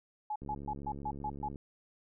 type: tone bursts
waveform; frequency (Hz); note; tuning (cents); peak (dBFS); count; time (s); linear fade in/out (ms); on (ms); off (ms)
sine; 848; G#5; +36; -33; 7; 0.3-1.486; 5; 58; 130
type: click train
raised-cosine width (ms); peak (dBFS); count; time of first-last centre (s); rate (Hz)
3; -32; 81; 0.42-1.558; 70.3
effects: none